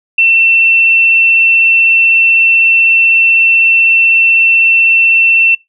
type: tone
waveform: sine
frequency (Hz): 2692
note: E7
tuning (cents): +36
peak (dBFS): -5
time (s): 0.18-5.55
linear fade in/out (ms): 5
effects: noise-tail reverb RT60 0.2 s tail -24 dB re dry